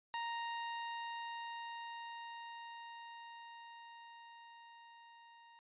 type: tone with level ramp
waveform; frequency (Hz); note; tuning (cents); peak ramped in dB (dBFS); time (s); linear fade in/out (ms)
sawtooth; 932.3; A#5; 0; -34 to -55; 0.14-5.59; 0
effects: resampled to 8000 Hz